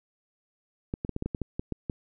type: clicks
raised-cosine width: 3 ms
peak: -17 dBFS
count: 11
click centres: 0.939 / 1.049 / 1.093 / 1.164 / 1.224 / 1.26 / 1.348 / 1.417 / 1.595 / 1.723 / 1.898 s
effects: none